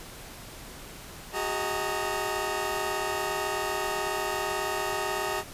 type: tone cluster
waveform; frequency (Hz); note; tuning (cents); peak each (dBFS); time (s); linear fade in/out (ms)
20% pulse; 371.3 / 409.5 / 628 / 918; F#4 / G#4 / D#5 / A#5; +6 / -24 / +16 / -27; -29; 1.32-5.44; 50
effects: pink hiss -44 dBFS RMS until 5.53 s + resampled to 32000 Hz